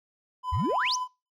triangle tone with tremolo, 1006 Hz, B5, 32 cents sharp, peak -25 dBFS, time 0.43-1.08 s, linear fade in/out 50 ms, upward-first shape sine, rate 19 Hz, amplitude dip 35%
sine exponential sweep, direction up, 66.2 to 6645 Hz, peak -24 dBFS, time 0.52-0.96 s, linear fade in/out 10 ms
effects noise-tail reverb RT60 0.3 s tail -25 dB re dry + tanh soft clip ceiling -17 dBFS

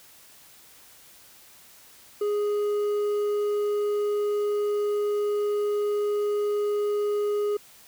triangle tone with hard clipping, 414.3 Hz, G#4, 4 cents flat, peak -24 dBFS, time 2.21-7.57 s, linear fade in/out 5 ms, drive 7 dB, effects white hiss -52 dBFS RMS until 7.87 s

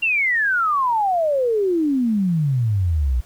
sine exponential sweep, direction down, 2800 to 58.27 Hz, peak -16 dBFS, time 0.02-3.21 s, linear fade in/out 10 ms, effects pink hiss -51 dBFS RMS until 3.25 s

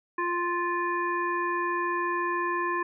harmonic tone, 349.2 Hz, F4, in tune, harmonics 1 / 3 / 5 / 7, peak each -31 / -28 / -32 / -42 dBFS, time 0.18-2.83 s, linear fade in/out 5 ms, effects none

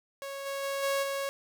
sawtooth tone with level steps, 552 Hz, C#5, 7 cents flat, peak -33 / -29 / -27 / -23 / -27 dBFS, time 0.22-1.29 s, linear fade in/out 0 ms, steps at 0.45 / 0.62 / 0.82 / 1.02 s, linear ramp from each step 20 ms, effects none

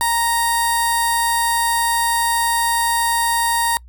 15% pulse tone with notch filter, 932.3 Hz, A#5, in tune, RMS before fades -18 dBFS, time 0.01-3.77 s, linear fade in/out 0 ms, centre 2600 Hz, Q 0.62, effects noise-tail reverb RT60 0.1 s tail -25 dB re dry + added 60 Hz sine -39 dBFS peak until 3.88 s

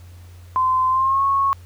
sine tone with pitch glide, 1032 to 1099.7 Hz, C6 to C#6, -24 to -14 cents, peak -15 dBFS, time 0.56-1.53 s, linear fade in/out 0 ms, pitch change +110 cents, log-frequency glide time 0.89-1.23 s, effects added 88 Hz sine -39 dBFS peak until 1.65 s + pink hiss -53 dBFS RMS until 1.65 s

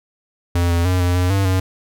square tone with pitch steps, 86.8 / 85.5 / 91.4 / 88.8 / 90.3 / 97.8 / 93.4 Hz, F2 / F2 / F#2 / F2 / F#2 / G2 / F#2, -10 / -36 / -21 / +29 / -42 / -4 / +17 cents, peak -15 dBFS, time 0.55-1.6 s, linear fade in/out 5 ms, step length 150 ms, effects none

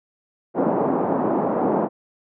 pink band-pass noise, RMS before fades -21 dBFS, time 0.54-1.89 s, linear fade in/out 50 ms, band 200 to 920 Hz, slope 24 dB/octave, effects none

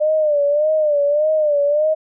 sine tone with vibrato, 598 Hz, D5, 31 cents sharp, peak -13 dBFS, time 0-1.95 s, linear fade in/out 20 ms, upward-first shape sine, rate 1.7 Hz, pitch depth 81 cents each way, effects none

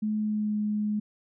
sine tone with pitch glide, 213.6 to 210.4 Hz, G#3 to G#3, +49 to +23 cents, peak -25 dBFS, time 0.02-1 s, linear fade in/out 10 ms, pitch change -26 cents, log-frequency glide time 0.18-0.57 s, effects none

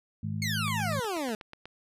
harmonic tone, 52.6 Hz, G#1, 23 cents sharp, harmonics 2 / 3 / 4, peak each -33 / -35 / -36 dBFS, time 0.23-1 s, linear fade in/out 5 ms
20% pulse exponential sweep, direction down, 2226 to 207.7 Hz, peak -25 dBFS, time 0.42-1.35 s, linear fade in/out 2 ms
click train, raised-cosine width 0.3 ms, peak -27 dBFS, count 9, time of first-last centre 0.68-1.656 s, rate 8.2 Hz
effects resampled to 32000 Hz

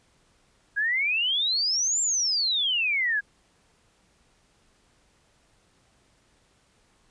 sine exponential two-way sweep, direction up then down, 1612 to 7459 to 1612 Hz, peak -22 dBFS, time 0.76-3.21 s, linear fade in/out 20 ms, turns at 2.01 s, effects pink hiss -64 dBFS RMS until 7.1 s + resampled to 22050 Hz

